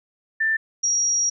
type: tone pair in turn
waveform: sine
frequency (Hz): 1778 / 5686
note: A6 / F8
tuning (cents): +18 / +30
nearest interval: octave + minor sixth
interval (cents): 2012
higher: second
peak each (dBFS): -18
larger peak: neither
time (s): 0.4-0.57 / 0.83-1.3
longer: second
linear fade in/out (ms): 10
effects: none